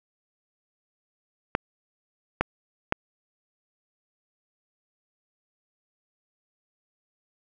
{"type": "clicks", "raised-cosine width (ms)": 0.5, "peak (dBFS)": -6, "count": 3, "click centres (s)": [1.551, 2.41, 2.924], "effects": []}